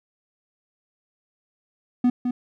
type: tone with echo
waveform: triangle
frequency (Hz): 246.9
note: B3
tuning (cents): 0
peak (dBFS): -13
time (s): 2.04-2.1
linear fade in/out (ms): 5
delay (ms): 210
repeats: 1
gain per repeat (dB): -6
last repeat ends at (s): 2.31
effects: none